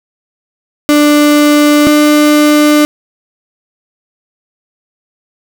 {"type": "tone pair in turn", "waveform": "35% pulse", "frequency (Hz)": [295.3, 298.4], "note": ["D4", "D4"], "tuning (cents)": [10, 28], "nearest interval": "unison", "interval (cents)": 18, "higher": "second", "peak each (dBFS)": -3, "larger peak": "neither", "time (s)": [[0.89, 1.87], [1.87, 2.85]], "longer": "neither", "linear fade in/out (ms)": 0, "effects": []}